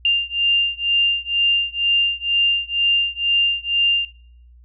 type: beating tone pair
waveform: sine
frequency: 2794 / 2796.1 Hz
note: F7 / F7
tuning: 0 / +1 cents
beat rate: 2.1 Hz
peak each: -19 dBFS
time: 0.05-4.05 s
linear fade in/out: 2 ms
effects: noise-tail reverb RT60 0.6 s tail -20 dB re dry + added 60 Hz sine -44 dBFS peak until 4.64 s